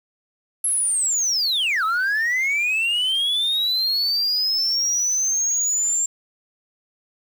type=linear two-way sweep; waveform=sine; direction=down then up; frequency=11250 to 1259 to 7410 Hz; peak=-16 dBFS; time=0.64-6.06 s; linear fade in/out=5 ms; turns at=1.84 s; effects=tanh soft clip ceiling -17 dBFS + 7-bit

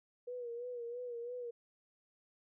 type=tone with vibrato; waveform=sine; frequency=482 Hz; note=B4; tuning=42 cents flat; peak=-40 dBFS; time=0.27-1.51 s; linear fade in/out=10 ms; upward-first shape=sine; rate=3 Hz; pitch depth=55 cents each way; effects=none

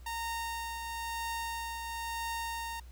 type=tone with tremolo; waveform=sawtooth; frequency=922 Hz; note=A#5; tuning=19 cents flat; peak=-30 dBFS; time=0.06-2.8 s; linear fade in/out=5 ms; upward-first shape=triangle; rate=1 Hz; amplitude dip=40%; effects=added 60 Hz sine -47 dBFS peak until 2.91 s + pink hiss -63 dBFS RMS until 2.91 s

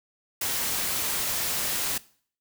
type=noise; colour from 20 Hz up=white; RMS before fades=-28 dBFS; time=0.41-1.98 s; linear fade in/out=5 ms; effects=noise-tail reverb RT60 0.5 s tail -20 dB re dry

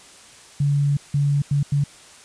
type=tone bursts at uneven times; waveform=sine; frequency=142.9 Hz; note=D3; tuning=47 cents flat; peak=-16 dBFS; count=4; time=0.6-0.97 / 1.14-1.42 / 1.51-1.63 / 1.72-1.84 s; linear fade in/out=5 ms; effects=white hiss -46 dBFS RMS until 2.24 s + resampled to 22050 Hz

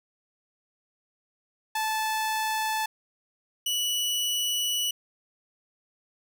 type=tone pair in turn; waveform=sawtooth; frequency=873 / 2948 Hz; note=A5 / F#7; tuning=-14 / -7 cents; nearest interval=octave + major sixth; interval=2107 cents; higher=second; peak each=-22 dBFS; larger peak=neither; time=1.75-2.86 / 3.66-4.91 s; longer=second; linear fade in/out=5 ms; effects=none

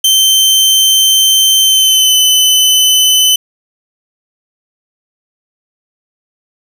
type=tone with pitch glide; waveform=sawtooth; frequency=3105 to 3029 Hz; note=G7 to F#7; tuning=-17 to +40 cents; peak=-3 dBFS; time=0.04-3.36 s; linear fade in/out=5 ms; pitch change=-43 cents; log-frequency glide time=1.62-2.16 s; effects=none

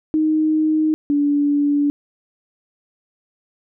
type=tone pair in turn; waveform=sine; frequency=311.1 / 288.8 Hz; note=D#4 / D4; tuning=0 / -29 cents; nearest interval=minor second; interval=129 cents; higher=first; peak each=-14 dBFS; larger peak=neither; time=0.14-0.94 / 1.1-1.9 s; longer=neither; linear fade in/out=0 ms; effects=none

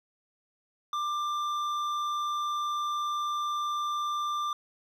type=tone with hard clipping; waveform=sine; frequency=1187 Hz; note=D6; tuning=18 cents sharp; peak=-30 dBFS; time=0.93-4.53 s; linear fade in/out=2 ms; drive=8 dB; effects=none

